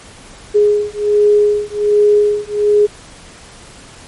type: beating tone pair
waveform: sine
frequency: 415.3 / 416.6 Hz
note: G#4 / G#4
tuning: 0 / +5 cents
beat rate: 1.3 Hz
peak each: -12 dBFS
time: 0.54-2.87 s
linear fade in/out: 20 ms
effects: pink hiss -38 dBFS RMS until 4.07 s + MP3 48 kbps